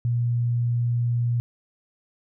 sine tone, 119.5 Hz, A#2, 43 cents sharp, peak -20 dBFS, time 0.05-1.4 s, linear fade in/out 0 ms, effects none

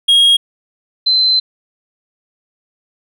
triangle / sine tone pair in turn, 3272 / 4073 Hz, G#7 / C8, -26 / -47 cents, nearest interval major third, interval 379 cents, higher second, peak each -5 / -9 dBFS, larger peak first, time 0.08-0.37 / 1.06-1.4 s, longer second, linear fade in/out 10 ms, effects none

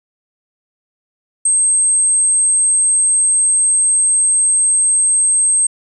sine tone, 8372 Hz, C9, in tune, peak -10 dBFS, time 1.45-5.67 s, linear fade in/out 5 ms, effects none

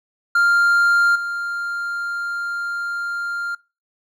triangle tone with level steps, 1396.9 Hz, F6, in tune, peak -11 / -21 dBFS, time 0.35-3.55 s, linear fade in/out 5 ms, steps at 1.15 s, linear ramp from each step 10 ms, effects noise-tail reverb RT60 0.3 s tail -23 dB re dry

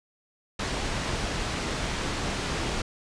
pink low-pass noise, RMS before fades -30 dBFS, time 0.59-2.82 s, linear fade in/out 5 ms, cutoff 6200 Hz, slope 12 dB/octave, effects resampled to 22050 Hz

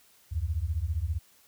sine beating tone pair, 72.6 / 87.6 Hz, D2 / F2, -19 / +6 cents, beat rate 15 Hz, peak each -30 dBFS, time 0.31-1.19 s, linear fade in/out 20 ms, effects white hiss -61 dBFS RMS until 1.47 s

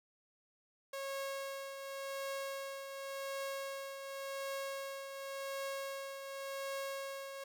sawtooth tone with tremolo, 547 Hz, C#5, 23 cents flat, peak -34 dBFS, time 0.93-7.44 s, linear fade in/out 5 ms, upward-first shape triangle, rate 0.9 Hz, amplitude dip 55%, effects none

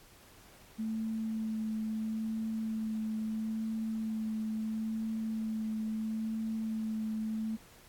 sine tone with vibrato, 220 Hz, A3, in tune, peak -32 dBFS, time 0.78-7.57 s, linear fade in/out 20 ms, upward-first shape sine, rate 0.75 Hz, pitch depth 13 cents each way, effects pink hiss -58 dBFS RMS until 7.88 s + AAC 64 kbps

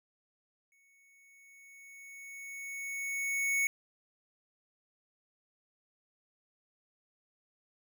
square tone with exponential growth, 2217 Hz, C#7, in tune, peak -27 dBFS, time 0.72-3.67 s, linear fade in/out 1 ms, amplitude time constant 640 ms, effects none

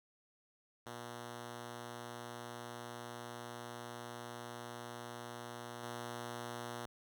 5% pulse tone with level steps, 120 Hz, B2, 49 cents flat, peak -34 / -31 dBFS, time 0.86-6.86 s, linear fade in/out 5 ms, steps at 5.83 s, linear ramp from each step 2 ms, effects none

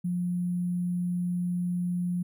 sine tone with sample-and-hold, 177.3 Hz, F3, 26 cents sharp, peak -26 dBFS, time 0.04-2.23 s, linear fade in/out 10 ms, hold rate 11025 Hz, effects none

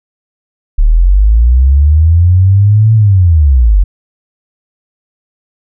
sine linear two-way sweep, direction up then down, 35 to 112.2 to 43.08 Hz, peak -3 dBFS, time 0.78-3.84 s, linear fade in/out 10 ms, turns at 2.94 s, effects none

